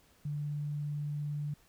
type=tone; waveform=sine; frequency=147.1 Hz; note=D3; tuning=3 cents sharp; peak=-33 dBFS; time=0.25-1.54 s; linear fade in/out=5 ms; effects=pink hiss -65 dBFS RMS until 1.68 s